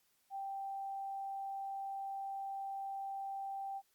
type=tone; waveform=sine; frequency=784 Hz; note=G5; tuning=in tune; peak=-39 dBFS; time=0.3-3.82 s; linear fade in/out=50 ms; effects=white hiss -75 dBFS RMS until 3.94 s + Opus 48 kbps